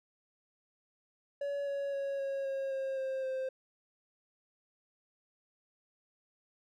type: tone with pitch steps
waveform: triangle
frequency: 566 / 559.8 / 553.7 / 547.7 / 541.7 / 535.8 / 529.9 / 524.1 Hz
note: C#5 / C#5 / C#5 / C#5 / C#5 / C5 / C5 / C5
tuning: +36 / +17 / -2 / -21 / -40 / +41 / +22 / +3 cents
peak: -31 dBFS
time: 1.41-3.49 s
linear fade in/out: 5 ms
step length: 260 ms
effects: none